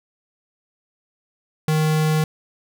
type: tone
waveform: square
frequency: 155.56 Hz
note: D#3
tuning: in tune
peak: -17 dBFS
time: 1.68-2.24 s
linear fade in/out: 2 ms
effects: none